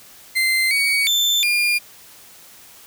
35% pulse tone with pitch steps, 2078 / 2248 / 3544 / 2413 Hz, C7 / C#7 / A7 / D7, -12 / +24 / +12 / +46 cents, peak -14 dBFS, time 0.35-1.79 s, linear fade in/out 20 ms, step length 360 ms, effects white hiss -45 dBFS RMS until 2.86 s

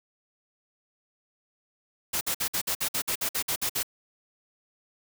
white noise bursts, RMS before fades -28 dBFS, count 13, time 2.13-3.831 s, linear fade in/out 10 ms, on 81 ms, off 54 ms, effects none

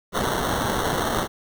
white noise with sample-and-hold, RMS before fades -24 dBFS, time 0.12-1.28 s, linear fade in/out 50 ms, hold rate 2450 Hz, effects none

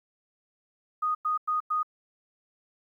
sine tone bursts, 1240 Hz, D#6, 6 cents flat, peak -24 dBFS, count 4, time 1.02-1.831 s, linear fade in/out 10 ms, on 130 ms, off 97 ms, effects 11-bit

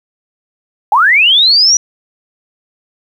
sine linear sweep, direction up, 770 to 5900 Hz, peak -5 dBFS, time 0.92-1.77 s, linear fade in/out 2 ms, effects 7-bit

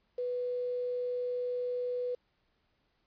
sine tone with quantisation, 493.9 Hz, B4, in tune, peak -31 dBFS, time 0.18-2.15 s, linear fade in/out 5 ms, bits 9, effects pink hiss -75 dBFS RMS until 3.06 s + resampled to 11025 Hz

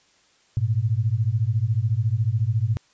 sine beating tone pair, 104.2 / 118.2 Hz, G#2 / A#2, +6 / +24 cents, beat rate 14 Hz, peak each -22 dBFS, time 0.57-2.77 s, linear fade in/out 0 ms, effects white hiss -60 dBFS RMS until 2.93 s + resampled to 16000 Hz

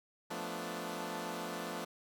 10% pulse chord, B half-diminished seventh, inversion second, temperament equal, 174.61 / 220 / 246.9 / 293.7 Hz, F3 / A3 / B3 / D4, 0 / 0 / 0 / 0 cents, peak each -35 / -35 / -37 / -37 dBFS, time 0.3-1.85 s, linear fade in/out 10 ms, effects none

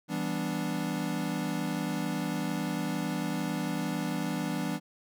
square chord, E minor seventh, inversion none, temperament equal, 164.81 / 196 / 246.9 / 293.7 Hz, E3 / G3 / B3 / D4, 0 / 0 / 0 / 0 cents, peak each -36 / -36 / -37 / -36 dBFS, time 0.08-4.8 s, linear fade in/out 50 ms, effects none

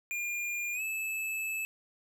square tone with pitch glide, 2410 to 2613 Hz, D7 to E7, +44 to -16 cents, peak -33 dBFS, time 0.11-1.65 s, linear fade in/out 0 ms, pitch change +140 cents, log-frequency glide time 0.73-0.82 s, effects none

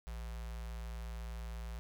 square tone with notch filter, 57.1 Hz, A#1, 35 cents flat, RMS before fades -43 dBFS, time 0.07-1.79 s, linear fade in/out 0 ms, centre 290 Hz, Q 0.81, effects none

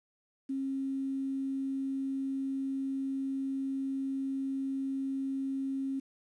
sine tone with quantisation, 270 Hz, C#4, 45 cents flat, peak -31 dBFS, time 0.49-6 s, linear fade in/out 10 ms, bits 10, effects resampled to 24000 Hz

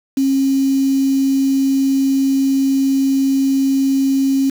sine tone with quantisation, 270.5 Hz, C#4, 42 cents flat, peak -12 dBFS, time 0.17-4.5 s, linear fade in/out 5 ms, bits 5, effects none

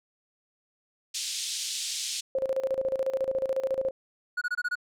pink band-pass noise, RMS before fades -33 dBFS, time 1.14-2.21 s, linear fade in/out 10 ms, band 3300 to 8700 Hz, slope 24 dB/octave
sine tone with tremolo, 531 Hz, C5, 25 cents sharp, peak -23 dBFS, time 2.35-3.91 s, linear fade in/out 2 ms, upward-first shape square, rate 14 Hz, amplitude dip 75%
triangle tone bursts, 1458 Hz, F#6, 26 cents flat, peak -24 dBFS, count 6, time 4.37-4.755 s, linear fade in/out 10 ms, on 45 ms, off 23 ms
effects none

